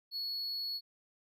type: tone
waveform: triangle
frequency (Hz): 4375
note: C#8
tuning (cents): -24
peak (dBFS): -34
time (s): 0.11-0.81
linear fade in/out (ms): 50
effects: none